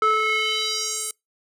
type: tone with band-pass filter sweep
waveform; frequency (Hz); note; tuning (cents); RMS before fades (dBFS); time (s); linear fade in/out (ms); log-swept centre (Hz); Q
square; 434.2; A4; -23; -23; 0.02-1.11; 2; 1200 to 9800; 2.8
effects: noise-tail reverb RT60 0.2 s tail -26 dB re dry